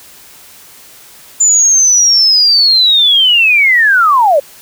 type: linear sweep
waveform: sine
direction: down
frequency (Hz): 7120 to 533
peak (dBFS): -5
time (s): 1.4-4.4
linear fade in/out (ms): 10
effects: white hiss -38 dBFS RMS until 4.61 s